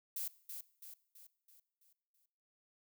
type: noise with echo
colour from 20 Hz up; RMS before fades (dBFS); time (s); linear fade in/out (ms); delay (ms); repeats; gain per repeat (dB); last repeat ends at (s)
violet; -40; 0.16-0.28; 5; 330; 6; -6; 2.26
effects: noise-tail reverb RT60 0.8 s tail -20 dB re dry